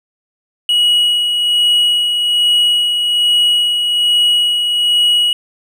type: tone with tremolo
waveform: triangle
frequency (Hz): 2911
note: F#7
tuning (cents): -29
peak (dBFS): -7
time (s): 0.69-5.33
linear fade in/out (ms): 2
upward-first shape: sine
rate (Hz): 1.2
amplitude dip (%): 40
effects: none